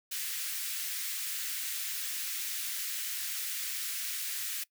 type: high-pass noise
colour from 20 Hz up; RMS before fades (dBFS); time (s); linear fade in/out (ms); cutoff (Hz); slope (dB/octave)
white; -36; 0.11-4.64; 10; 1600; 24
effects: noise-tail reverb RT60 0.1 s tail -21 dB re dry